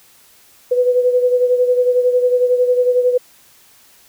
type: beating tone pair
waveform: sine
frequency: 495.3 / 506.3 Hz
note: B4 / B4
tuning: +5 / +43 cents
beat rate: 11 Hz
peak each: -12 / -19 dBFS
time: 0.71-3.18 s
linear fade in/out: 10 ms
effects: white hiss -49 dBFS RMS until 4.08 s